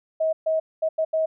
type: tone bursts at uneven times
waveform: sine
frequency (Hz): 637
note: D#5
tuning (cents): +41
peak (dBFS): -19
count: 5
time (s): 0.2-0.33 / 0.46-0.6 / 0.82-0.89 / 0.98-1.05 / 1.13-1.26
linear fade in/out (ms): 10
effects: none